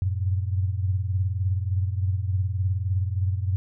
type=tone cluster; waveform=sine; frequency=92.1 / 95.5 / 111.4 Hz; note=F#2 / G2 / A2; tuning=-7 / -45 / +22 cents; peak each=-23 / -32 / -30 dBFS; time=0.02-3.56 s; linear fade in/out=0 ms; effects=none

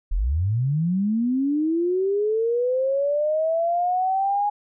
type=linear sweep; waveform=sine; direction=up; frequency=33.65 to 830.6 Hz; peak=-19 dBFS; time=0.11-4.5 s; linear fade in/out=10 ms; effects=none

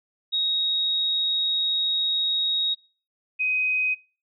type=tone pair in turn; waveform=sine; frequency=3773 / 2513 Hz; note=A#7 / D#7; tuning=+20 / +17 cents; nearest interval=perfect fifth; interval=703 cents; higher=first; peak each=-21 / -21 dBFS; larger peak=neither; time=0.32-2.75 / 3.39-3.95 s; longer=first; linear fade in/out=20 ms; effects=noise-tail reverb RT60 0.4 s tail -26 dB re dry

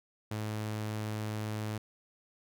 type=tone; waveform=sawtooth; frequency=107.4 Hz; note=A2; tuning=41 cents flat; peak=-30 dBFS; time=0.31-1.78 s; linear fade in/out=5 ms; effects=none

